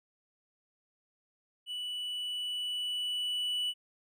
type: tone with level ramp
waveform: triangle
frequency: 2960 Hz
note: F#7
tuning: in tune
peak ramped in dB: -34 to -28 dBFS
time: 1.66-3.74 s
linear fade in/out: 50 ms
effects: none